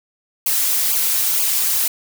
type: noise with flanger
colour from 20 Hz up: blue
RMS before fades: -18 dBFS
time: 0.46-1.88 s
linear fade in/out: 5 ms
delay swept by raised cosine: 0.52 to 6.12 ms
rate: 2.1 Hz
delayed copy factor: -1
effects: none